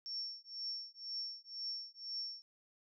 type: tone with tremolo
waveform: sine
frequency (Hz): 5460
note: F8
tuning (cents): -40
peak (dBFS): -37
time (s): 0.06-2.42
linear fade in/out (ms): 0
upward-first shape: triangle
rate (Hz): 2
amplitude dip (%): 100
effects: none